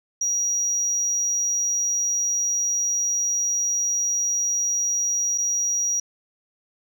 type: tone with dropouts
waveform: sine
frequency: 5750 Hz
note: F8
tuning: 50 cents sharp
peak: -19 dBFS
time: 0.21-6 s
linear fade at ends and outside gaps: 5 ms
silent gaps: 5.378-5.382 s
effects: tanh soft clip ceiling -17 dBFS